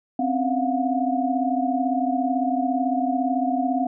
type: tone cluster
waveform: sine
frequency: 259.8 / 277.7 / 690 / 724 Hz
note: C4 / C#4 / F5 / F#5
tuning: -12 / +3 / -21 / -38 cents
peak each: -23 / -29 / -28 / -25 dBFS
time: 0.19-3.87 s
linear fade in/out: 5 ms
effects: none